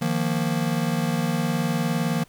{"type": "chord", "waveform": "square", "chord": "Eb suspended second", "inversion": "none", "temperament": "just", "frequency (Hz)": [155.56, 175.01, 233.3], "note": ["Eb3", "F3", "Bb3"], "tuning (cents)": [0, 4, 2], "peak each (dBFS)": -27, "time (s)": [0.01, 2.24], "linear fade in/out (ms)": 10, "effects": ["pink hiss -56 dBFS RMS until 2.28 s"]}